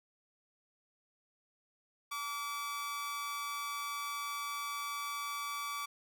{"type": "tone with amplitude modulation", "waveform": "sawtooth", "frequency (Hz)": 1151, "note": "D6", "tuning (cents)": -35, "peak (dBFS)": -31, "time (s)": [2.11, 5.86], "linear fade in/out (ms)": 10, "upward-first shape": "sine", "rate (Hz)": 255, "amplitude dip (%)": 50, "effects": []}